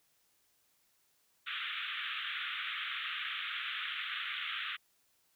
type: band-pass noise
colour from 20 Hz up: white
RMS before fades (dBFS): -39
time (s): 1.46-4.77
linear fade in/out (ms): 20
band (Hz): 1200 to 3600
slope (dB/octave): 96
effects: white hiss -73 dBFS RMS until 5.35 s